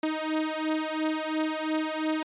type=beating tone pair; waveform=sawtooth; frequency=311.1 / 314 Hz; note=D#4 / D#4; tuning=0 / +16 cents; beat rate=2.9 Hz; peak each=-26 dBFS; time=0.03-2.23 s; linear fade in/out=5 ms; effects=resampled to 8000 Hz